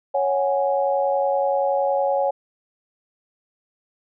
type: chord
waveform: sine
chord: C# suspended fourth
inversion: none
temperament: equal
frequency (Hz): 554.4 / 740 / 830.6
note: C#5 / F#5 / G#5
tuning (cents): 0 / 0 / 0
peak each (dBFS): -20 / -25 / -24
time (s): 0.14-2.31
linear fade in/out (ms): 10
effects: none